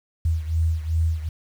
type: beating tone pair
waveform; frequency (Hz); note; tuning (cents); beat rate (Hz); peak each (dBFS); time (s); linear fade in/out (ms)
sine; 80.4 / 83; E2 / E2; -43 / +12; 2.6; -21 / -25; 0.25-1.29; 5
effects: 8-bit